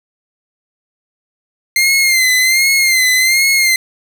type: tone with vibrato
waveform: sawtooth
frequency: 2093 Hz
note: C7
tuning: in tune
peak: -6 dBFS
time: 1.76-3.76 s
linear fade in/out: 2 ms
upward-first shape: sine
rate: 1.3 Hz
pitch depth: 66 cents each way
effects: none